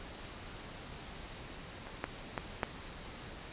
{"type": "clicks", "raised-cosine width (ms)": 0.5, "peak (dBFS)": [-30, -18, -19, -15], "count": 4, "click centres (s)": [1.87, 2.041, 2.378, 2.632], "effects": ["pink hiss -47 dBFS RMS until 3.52 s", "resampled to 8000 Hz"]}